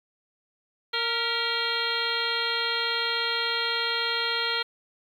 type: harmonic tone with a mistuned harmonic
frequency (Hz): 463.5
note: A#4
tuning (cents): -10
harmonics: 1 / 2 / 3 / 4 / 5 / 6 / 7 / 8 / 9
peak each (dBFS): -35 / -36 / -31 / -34 / -35 / -37 / -31 / -37 / -31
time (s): 0.93-4.63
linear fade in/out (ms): 10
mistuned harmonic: 4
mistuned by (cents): +69
effects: 9-bit